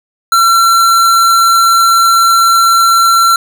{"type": "tone", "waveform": "square", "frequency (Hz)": 1356, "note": "E6", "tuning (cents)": 49, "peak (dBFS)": -6, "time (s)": [0.32, 3.36], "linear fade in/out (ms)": 2, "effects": []}